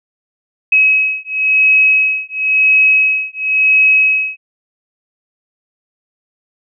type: beating tone pair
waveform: sine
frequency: 2555 / 2555.96 Hz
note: D#7 / D#7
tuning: +45 / +46 cents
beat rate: 0.96 Hz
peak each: -12 dBFS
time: 0.72-4.37 s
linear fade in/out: 5 ms
effects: none